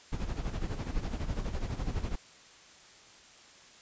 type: noise with tremolo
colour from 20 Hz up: brown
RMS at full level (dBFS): -31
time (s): 0.12-2.16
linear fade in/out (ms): 10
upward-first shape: sine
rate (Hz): 12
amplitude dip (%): 70
effects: white hiss -55 dBFS RMS until 3.81 s + resampled to 16000 Hz